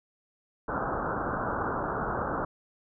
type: low-pass noise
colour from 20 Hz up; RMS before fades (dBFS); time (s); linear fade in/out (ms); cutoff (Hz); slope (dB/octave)
white; -31; 0.68-2.45; 5; 1500; 96
effects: none